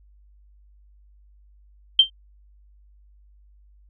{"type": "tone with exponential decay", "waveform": "sine", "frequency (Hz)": 3140, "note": "G7", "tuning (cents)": 2, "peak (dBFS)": -6, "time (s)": [1.99, 2.1], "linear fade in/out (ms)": 5, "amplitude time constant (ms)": 22, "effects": ["added 50 Hz sine -51 dBFS peak until 3.89 s"]}